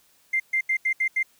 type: tone bursts at uneven times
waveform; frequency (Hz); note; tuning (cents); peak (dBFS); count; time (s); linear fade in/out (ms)
triangle; 2093; C7; 0; -16; 6; 0.33-0.4 / 0.53-0.61 / 0.69-0.77 / 0.85-0.93 / 1-1.08 / 1.16-1.23; 10
effects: tanh soft clip ceiling -18 dBFS + white hiss -61 dBFS RMS until 1.39 s